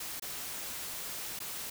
white noise with dropouts, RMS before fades -40 dBFS, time 0-1.7 s, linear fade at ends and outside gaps 5 ms, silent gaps 0.198-0.221 / 1.391-1.401 s, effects none

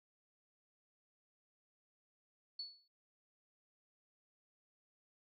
sine tone with exponential decay, 4426 Hz, C#8, 3 cents flat, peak -39 dBFS, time 2.59-2.88 s, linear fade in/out 5 ms, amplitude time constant 62 ms, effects none

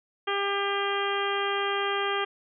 harmonic tone, 399.5 Hz, G4, 33 cents sharp, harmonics 1 / 2 / 3 / 4 / 5 / 6 / 7 / 8, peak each -30 / -33 / -31 / -34 / -36 / -39 / -38 / -35 dBFS, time 0.27-2.25 s, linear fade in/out 10 ms, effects none

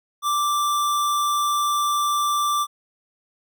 square tone, 1174.7 Hz, D6, in tune, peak -20 dBFS, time 0.22-2.67 s, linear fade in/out 50 ms, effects none

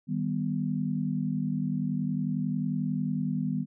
sine chord, Eb augmented, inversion none, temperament equal, 155.56 / 196 / 246.9 Hz, Eb3 / G3 / B3, 0 / 0 / 0 cents, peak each -31 dBFS, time 0.07-3.66 s, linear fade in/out 50 ms, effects none

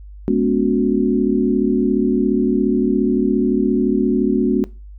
sine tone cluster, 209.5 / 243.8 / 281.1 / 366.9 Hz, G#3 / B3 / C#4 / F#4, +15 / -22 / +24 / -15 cents, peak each -19 dBFS, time 0.28-4.64 s, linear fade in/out 0 ms, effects noise-tail reverb RT60 0.3 s tail -20 dB re dry + added 50 Hz sine -34 dBFS peak until 4.98 s

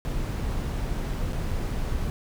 brown noise with dropouts, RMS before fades -28 dBFS, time 0.05-2.1 s, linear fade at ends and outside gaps 0 ms, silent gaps 1.325-1.332 / 1.51-1.515 s, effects none

